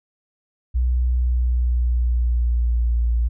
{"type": "tone with pitch glide", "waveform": "sine", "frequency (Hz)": [61.74, 58.34], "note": ["B1", "A#1"], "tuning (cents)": [0, 2], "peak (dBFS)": -16, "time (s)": [0.74, 3.29], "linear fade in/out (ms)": 20, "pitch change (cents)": -98, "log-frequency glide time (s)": [1.12, 3.06], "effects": []}